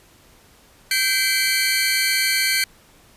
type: tone cluster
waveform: sawtooth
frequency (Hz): 1562 / 2042 / 2315 / 4396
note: G6 / C7 / D7 / C#8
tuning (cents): -7 / -43 / -25 / -15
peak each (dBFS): -20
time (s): 0.91-2.64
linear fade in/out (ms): 2
effects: pink hiss -52 dBFS RMS until 3.16 s + resampled to 32000 Hz